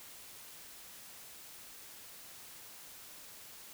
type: silence
effects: white hiss -52 dBFS RMS until 3.73 s